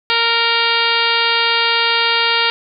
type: harmonic tone with a mistuned harmonic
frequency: 463.7 Hz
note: A#4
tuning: 9 cents flat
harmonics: 1 / 2 / 3 / 4 / 5 / 6 / 7 / 8 / 9 / 10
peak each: -25 / -21 / -20 / -23 / -21 / -20 / -23 / -22 / -25 / -24 dBFS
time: 0.1-2.5 s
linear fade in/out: 0 ms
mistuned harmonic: 6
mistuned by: +16 cents
effects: none